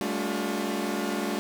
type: tone cluster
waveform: sawtooth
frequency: 201.1 / 221.5 / 286.2 / 357.4 Hz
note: G3 / A3 / D4 / F4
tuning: +44 / +12 / -45 / +40 cents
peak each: -29 dBFS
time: 0.01-1.39 s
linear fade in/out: 0 ms
effects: none